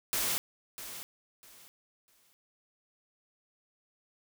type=noise with echo; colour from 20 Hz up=white; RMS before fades=-31 dBFS; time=0.13-0.38 s; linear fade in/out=0 ms; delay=650 ms; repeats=3; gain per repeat=-12 dB; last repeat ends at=2.33 s; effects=none